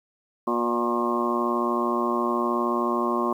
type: harmonic tone with a mistuned harmonic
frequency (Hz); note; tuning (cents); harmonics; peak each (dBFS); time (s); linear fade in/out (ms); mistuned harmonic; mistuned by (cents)
119.1; A#2; +38; 2 / 3 / 4 / 5 / 6 / 7 / 8 / 9 / 10; -28 / -27 / -38 / -32 / -35 / -37 / -35 / -26 / -38; 0.47-3.33; 5; 4; +44
effects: 9-bit